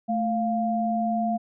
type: tone pair together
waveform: sine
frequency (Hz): 220 / 698.5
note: A3 / F5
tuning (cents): 0 / 0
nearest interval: octave + minor sixth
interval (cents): 2000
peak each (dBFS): -25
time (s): 0.08-1.38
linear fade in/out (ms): 20
effects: none